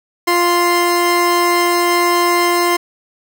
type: tone pair together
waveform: 30% pulse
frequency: 349.2 / 1046.4 Hz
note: F4 / C6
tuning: 0 / 0 cents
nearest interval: octave + perfect fifth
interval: 1900 cents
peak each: -12 dBFS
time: 0.27-2.77 s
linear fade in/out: 10 ms
effects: none